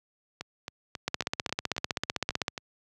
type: two click trains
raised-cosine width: 0.2 ms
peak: -18 / -10 dBFS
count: 9 / 23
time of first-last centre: 0.41-2.578 / 1.08-2.481 s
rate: 3.69 / 15.7 Hz
effects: high-pass 80 Hz 12 dB/octave